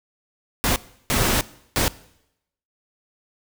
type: noise bursts at uneven times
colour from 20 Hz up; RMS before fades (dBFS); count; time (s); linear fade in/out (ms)
pink; -20; 3; 0.64-0.76 / 1.1-1.41 / 1.76-1.88; 0
effects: noise-tail reverb RT60 0.8 s tail -20 dB re dry